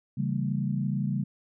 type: chord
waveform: sine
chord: C# diminished seventh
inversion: none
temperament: equal with one note detuned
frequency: 138.59 / 164.81 / 196 / 227.8 Hz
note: C#3 / E3 / G3 / Bb3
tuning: 0 / 0 / 0 / -40 cents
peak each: -29 / -35 / -30 / -34 dBFS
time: 0.17-1.24 s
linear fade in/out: 10 ms
effects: none